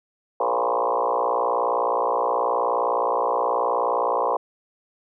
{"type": "tone with frequency modulation", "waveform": "sine", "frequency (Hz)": 759, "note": "F#5", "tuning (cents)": 44, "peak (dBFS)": -19, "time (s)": [0.4, 4.37], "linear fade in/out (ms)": 5, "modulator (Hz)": 59.1, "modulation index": 5.5, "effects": []}